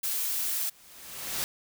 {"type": "noise", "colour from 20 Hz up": "blue", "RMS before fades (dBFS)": -30, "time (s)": [0.03, 0.7], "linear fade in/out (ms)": 10}
{"type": "noise with exponential growth", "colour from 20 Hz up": "white", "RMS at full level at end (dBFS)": -29, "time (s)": [0.47, 1.44], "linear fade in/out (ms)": 0, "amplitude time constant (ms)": 210}
{"effects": []}